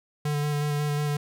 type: tone with vibrato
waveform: square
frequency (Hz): 147.3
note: D3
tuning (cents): +6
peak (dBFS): -25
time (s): 0.25-1.17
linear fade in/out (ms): 5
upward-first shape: square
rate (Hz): 5.5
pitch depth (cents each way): 14
effects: none